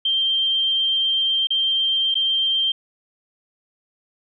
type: tone with dropouts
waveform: sine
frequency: 3156 Hz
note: G7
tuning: 11 cents sharp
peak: -17 dBFS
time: 0.05-2.72 s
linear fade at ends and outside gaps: 5 ms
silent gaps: 1.471-1.504 / 2.143-2.153 s
effects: none